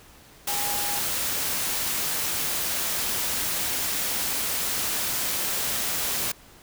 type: tone in noise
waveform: sine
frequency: 820 Hz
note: G#5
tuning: 22 cents flat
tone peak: -33 dBFS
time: 0.48-0.99 s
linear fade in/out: 5 ms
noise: white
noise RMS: -27 dBFS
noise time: 0.47-6.32 s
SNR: -9 dB
effects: pink hiss -51 dBFS RMS until 6.62 s